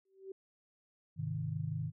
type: tone with exponential growth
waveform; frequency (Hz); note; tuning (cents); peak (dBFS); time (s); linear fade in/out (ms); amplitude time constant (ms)
sine; 384.8; G4; -32; -39; 0.05-0.32; 5; 58
type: chord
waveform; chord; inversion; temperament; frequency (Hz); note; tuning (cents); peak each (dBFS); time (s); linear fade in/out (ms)
sine; Ab major; none; equal; 103.83 / 130.81 / 155.56; Ab2 / C3 / Eb3; 0 / 0 / 0; -40 / -40 / -37; 1.16-1.92; 50
effects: none